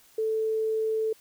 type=tone; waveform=sine; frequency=440 Hz; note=A4; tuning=in tune; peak=-24 dBFS; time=0.18-1.13 s; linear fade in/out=5 ms; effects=white hiss -58 dBFS RMS until 1.2 s